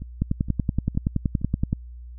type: two click trains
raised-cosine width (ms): 5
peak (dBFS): -22 / -9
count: 4 / 17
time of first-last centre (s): 0.02-1.415 / 0.22-1.729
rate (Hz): 2.15 / 10.6
effects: added 60 Hz sine -37 dBFS peak until 2.18 s